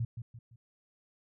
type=tone with echo; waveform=sine; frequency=116.54 Hz; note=A#2; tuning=in tune; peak=-29 dBFS; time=0-0.05 s; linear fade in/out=5 ms; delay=170 ms; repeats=3; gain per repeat=-8 dB; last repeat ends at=0.56 s; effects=none